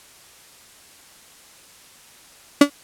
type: tone with exponential decay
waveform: 35% pulse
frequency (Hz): 286.8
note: D4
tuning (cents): -41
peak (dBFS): -3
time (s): 2.61-2.7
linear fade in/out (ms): 5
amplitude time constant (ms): 19
effects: white hiss -48 dBFS RMS until 2.83 s + low-pass 11000 Hz 12 dB/octave